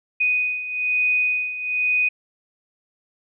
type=beating tone pair; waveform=sine; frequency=2489 / 2490.1 Hz; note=D#7 / D#7; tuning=0 / +1 cents; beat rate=1.1 Hz; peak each=-25 / -20 dBFS; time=0.2-2.09 s; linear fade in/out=10 ms; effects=none